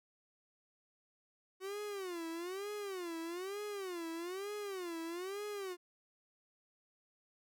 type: tone with vibrato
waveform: 45% pulse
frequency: 370 Hz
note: F#4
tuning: in tune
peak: -40 dBFS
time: 1.6-5.77 s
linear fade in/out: 50 ms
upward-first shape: sine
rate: 1.1 Hz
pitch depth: 210 cents each way
effects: none